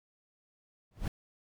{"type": "noise with exponential growth", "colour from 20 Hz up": "brown", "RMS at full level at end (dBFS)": -27, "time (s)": [0.91, 1.08], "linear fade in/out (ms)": 2, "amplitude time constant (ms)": 36, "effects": []}